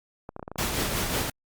clicks, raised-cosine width 1 ms, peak -22 dBFS, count 12, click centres 0.291 / 0.364 / 0.395 / 0.428 / 0.479 / 0.516 / 0.558 / 0.611 / 0.658 / 0.723 / 0.791 / 0.86 s
pink noise with tremolo, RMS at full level -26 dBFS, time 0.58-1.3 s, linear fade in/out 5 ms, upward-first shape triangle, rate 5.5 Hz, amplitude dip 45%
effects Opus 48 kbps

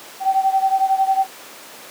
sine beating tone pair, 768 / 779 Hz, G5 / G5, -36 / -11 cents, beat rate 11 Hz, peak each -16 / -19 dBFS, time 0.2-1.27 s, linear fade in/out 50 ms, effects pink hiss -38 dBFS RMS until 1.9 s + high-pass 400 Hz 12 dB/octave

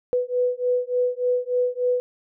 sine beating tone pair, 493.9 / 497.3 Hz, B4 / B4, 0 / +12 cents, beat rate 3.4 Hz, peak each -23 dBFS, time 0.13-2 s, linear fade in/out 0 ms, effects none

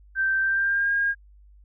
sine tone with pitch glide, 1561 to 1622.6 Hz, G6 to G#6, -8 to -41 cents, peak -20 dBFS, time 0.15-1.15 s, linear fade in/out 50 ms, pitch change +67 cents, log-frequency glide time 0.41-0.92 s, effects added 50 Hz sine -49 dBFS peak until 1.64 s

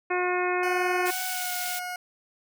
harmonic tone, 360.4 Hz, F#4, 45 cents flat, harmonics 1 / 2 / 3 / 4 / 5 / 6 / 7, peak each -27 / -30 / -32 / -33 / -34 / -35 / -35 dBFS, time 0.1-1.11 s, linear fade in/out 10 ms
20% pulse tone with pitch glide, 742 to 722.5 Hz, F#5 to F#5, +5 to -41 cents, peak -27 dBFS, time 0.63-1.96 s, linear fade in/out 2 ms, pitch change -46 cents, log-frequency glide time 1.27-1.53 s
white high-pass noise, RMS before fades -33 dBFS, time 1.05-1.8 s, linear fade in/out 20 ms, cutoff 2100 Hz, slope 24 dB/octave
effects none

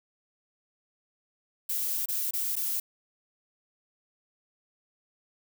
violet noise with dropouts, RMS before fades -30 dBFS, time 1.69-2.8 s, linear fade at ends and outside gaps 5 ms, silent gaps 2.058-2.085 / 2.309-2.335 / 2.556-2.564 s, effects none

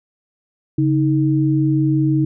sine tone pair together, 139.7 / 314 Hz, C#3 / D#4, +14 / +16 cents, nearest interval octave + major second, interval 1402 cents, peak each -16 dBFS, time 0.78-2.25 s, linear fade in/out 5 ms, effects none

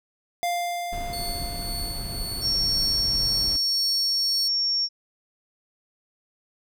square tone with exponential decay, 698.5 Hz, F5, in tune, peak -23 dBFS, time 0.43-3.24 s, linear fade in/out 0 ms, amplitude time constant 610 ms
brown noise, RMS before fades -33 dBFS, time 0.92-3.57 s, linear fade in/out 10 ms
sawtooth tone with tremolo, 4435 Hz, C#8, in tune, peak -27 dBFS, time 1.13-4.48 s, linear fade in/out 2 ms, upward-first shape triangle, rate 1.9 Hz, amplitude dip 45%
sine tone, 5500 Hz, F8, 27 cents flat, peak -21 dBFS, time 2.41-4.89 s, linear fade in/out 50 ms
effects none

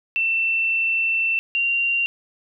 sine tone pair in turn, 2682 / 2765 Hz, E7 / F7, +29 / -18 cents, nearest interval minor second, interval 53 cents, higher second, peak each -18 dBFS, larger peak neither, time 0.16-1.39 / 1.55-2.06 s, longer first, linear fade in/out 0 ms, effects none

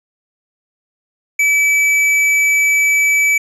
sine tone with tanh clipping, 2300 Hz, D7, 37 cents flat, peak -12 dBFS, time 1.39-3.38 s, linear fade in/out 5 ms, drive 11 dB, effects resampled to 32000 Hz

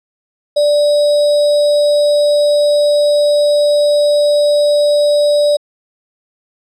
sine tone with sample-and-hold, 587.3 Hz, D5, in tune, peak -8 dBFS, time 0.56-5.57 s, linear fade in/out 10 ms, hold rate 4410 Hz, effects low-pass 7000 Hz 12 dB/octave

